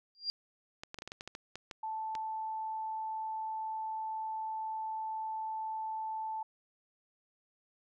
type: tone with exponential growth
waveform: sine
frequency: 4774 Hz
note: D8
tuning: 28 cents sharp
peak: -28 dBFS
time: 0.15-0.3 s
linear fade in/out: 0 ms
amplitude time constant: 32 ms
type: clicks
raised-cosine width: 0.2 ms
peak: -25 dBFS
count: 12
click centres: 0.835 / 0.944 / 0.987 / 1.021 / 1.076 / 1.119 / 1.209 / 1.276 / 1.351 / 1.556 / 1.712 / 2.152 s
type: tone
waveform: sine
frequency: 878 Hz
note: A5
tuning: 4 cents flat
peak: -35 dBFS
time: 1.83-6.43 s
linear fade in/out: 5 ms
effects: none